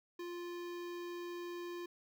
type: tone with notch filter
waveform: square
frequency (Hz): 349.2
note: F4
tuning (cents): 0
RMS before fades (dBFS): -44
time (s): 0.19-1.86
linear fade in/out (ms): 5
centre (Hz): 9300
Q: 0.93
effects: none